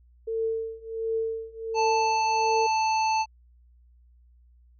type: tone with tremolo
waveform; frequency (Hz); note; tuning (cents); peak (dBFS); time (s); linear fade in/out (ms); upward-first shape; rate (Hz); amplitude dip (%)
sine; 449.3; A4; +36; -23; 0.27-2.67; 10; triangle; 1.4; 95
type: harmonic tone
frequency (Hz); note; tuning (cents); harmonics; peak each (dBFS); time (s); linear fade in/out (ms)
880; A5; 0; 1 / 3 / 5 / 7; -22 / -32 / -36 / -39; 1.74-3.26; 50
effects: added 60 Hz sine -54 dBFS peak until 4.79 s